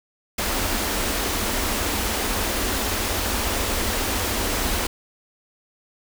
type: band-stop noise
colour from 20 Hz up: pink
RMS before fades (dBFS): -24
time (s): 0.38-4.87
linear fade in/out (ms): 5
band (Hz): 100 to 190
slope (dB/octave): 96
effects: none